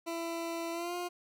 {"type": "tone with pitch glide", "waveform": "20% pulse", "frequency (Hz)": [334.3, 353.6], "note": ["E4", "F4"], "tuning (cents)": [24, 22], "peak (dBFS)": -30, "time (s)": [0.06, 1.09], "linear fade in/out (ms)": 20, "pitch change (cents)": 98, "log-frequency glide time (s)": [0.72, 0.95], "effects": []}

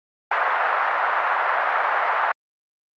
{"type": "band-pass noise", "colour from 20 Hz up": "white", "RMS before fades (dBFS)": -21, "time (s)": [0.31, 2.32], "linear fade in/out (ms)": 5, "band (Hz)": [670, 1600], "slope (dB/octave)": 24, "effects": ["Opus 48 kbps"]}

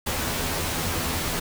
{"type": "noise with comb filter", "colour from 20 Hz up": "pink", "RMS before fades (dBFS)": -27, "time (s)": [0.06, 1.4], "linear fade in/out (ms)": 10, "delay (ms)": 12, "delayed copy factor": 0.6, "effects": []}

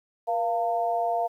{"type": "tone with amplitude modulation", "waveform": "sine", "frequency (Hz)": 692, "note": "F5", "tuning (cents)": -16, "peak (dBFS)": -19, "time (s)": [0.27, 1.28], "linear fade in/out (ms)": 20, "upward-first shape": "sine", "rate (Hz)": 215, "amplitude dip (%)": 85, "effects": ["10-bit"]}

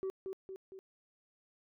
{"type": "tone with echo", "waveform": "sine", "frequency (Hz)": 381.9, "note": "G4", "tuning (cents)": -45, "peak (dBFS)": -32, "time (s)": [0.03, 0.1], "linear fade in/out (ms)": 0, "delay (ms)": 230, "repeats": 3, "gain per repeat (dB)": -5, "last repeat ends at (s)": 0.79, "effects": ["tanh soft clip ceiling -33 dBFS"]}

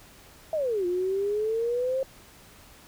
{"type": "exponential two-way sweep", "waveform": "sine", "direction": "down then up", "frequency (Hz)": [659.3, 349.2, 537], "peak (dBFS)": -24, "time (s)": [0.53, 2.03], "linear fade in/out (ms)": 2, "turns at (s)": 0.86, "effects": ["pink hiss -52 dBFS RMS until 2.87 s"]}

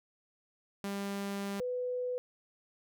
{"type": "tone pair in turn", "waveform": ["sawtooth", "sine"], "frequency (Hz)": [199.2, 497.8], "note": ["G3", "B4"], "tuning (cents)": [28, 14], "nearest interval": "octave + major third", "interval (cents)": 1586, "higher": "second", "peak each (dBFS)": [-31, -32], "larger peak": "first", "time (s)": [[0.84, 1.6], [1.6, 2.18]], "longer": "first", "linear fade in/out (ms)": 0, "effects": []}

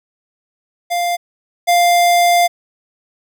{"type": "tone pair in turn", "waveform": "square", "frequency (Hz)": [698.5, 698.5], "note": ["F5", "F5"], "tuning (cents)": [0, 0], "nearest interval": "unison", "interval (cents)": 0, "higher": "neither", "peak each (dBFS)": [-16, -10], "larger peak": "second", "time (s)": [[0.9, 1.17], [1.67, 2.48]], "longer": "second", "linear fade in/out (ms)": 20, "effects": []}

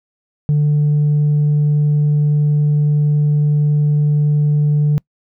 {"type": "tone with tanh clipping", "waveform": "triangle", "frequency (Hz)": 148.2, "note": "D3", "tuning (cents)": 16, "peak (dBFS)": -11, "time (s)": [0.49, 4.98], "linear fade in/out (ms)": 0, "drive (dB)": 6, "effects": ["noise-tail reverb RT60 0.1 s tail -26 dB re dry"]}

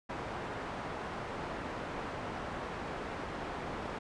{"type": "low-pass noise", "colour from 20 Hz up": "white", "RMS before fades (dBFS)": -40, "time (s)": [0.09, 3.99], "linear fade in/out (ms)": 10, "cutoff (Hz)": 1100, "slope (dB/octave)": 12, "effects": ["resampled to 22050 Hz"]}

